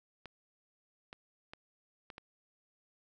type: clicks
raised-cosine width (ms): 0.3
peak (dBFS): -30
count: 5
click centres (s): 0.257 / 1.129 / 1.535 / 2.102 / 2.181
effects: none